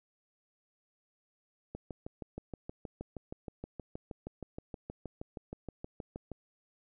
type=click train; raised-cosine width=2 ms; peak=-27 dBFS; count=30; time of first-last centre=1.75-6.317 s; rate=6.35 Hz; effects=none